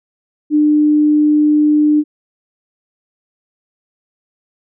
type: tone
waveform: sine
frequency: 300 Hz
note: D4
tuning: 37 cents sharp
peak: -8 dBFS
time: 0.5-2.04 s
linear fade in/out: 50 ms
effects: none